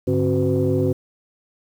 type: tone cluster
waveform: sine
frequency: 101.3 / 146.2 / 266.6 / 370.7 / 505 Hz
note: G#2 / D3 / C4 / F#4 / B4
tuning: -43 / -7 / +33 / +3 / +39 cents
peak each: -22 / -23 / -22 / -21 / -24 dBFS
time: 0.07-0.93 s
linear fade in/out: 10 ms
effects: tanh soft clip ceiling -9 dBFS + 8-bit